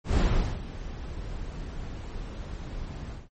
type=noise with ADSR envelope; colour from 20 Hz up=brown; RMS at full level=-20 dBFS; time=0.04-3.29 s; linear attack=130 ms; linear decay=410 ms; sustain=-16 dB; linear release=180 ms; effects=MP3 32 kbps